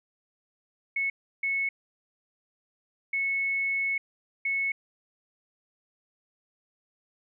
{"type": "tone bursts at uneven times", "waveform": "sine", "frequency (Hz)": 2200, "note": "C#7", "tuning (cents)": -14, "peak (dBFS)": -25, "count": 4, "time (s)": [[0.96, 1.1], [1.43, 1.69], [3.13, 3.98], [4.45, 4.72]], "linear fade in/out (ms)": 5, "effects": []}